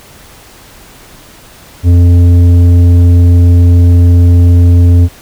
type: tone with tanh clipping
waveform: sine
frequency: 87.31 Hz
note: F2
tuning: in tune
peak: -3 dBFS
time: 1.83-5.09 s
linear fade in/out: 50 ms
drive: 9 dB
effects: pink hiss -36 dBFS RMS until 5.21 s